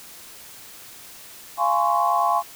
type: chord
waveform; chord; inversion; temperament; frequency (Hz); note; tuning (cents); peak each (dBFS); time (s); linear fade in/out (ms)
sine; Db major seventh; first; just; 693 / 831.5 / 1039.4 / 1108.7; F5 / Ab5 / C6 / Db6; -14 / +2 / -12 / 0; -23; 1.57-2.43; 50
effects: white hiss -43 dBFS RMS until 2.55 s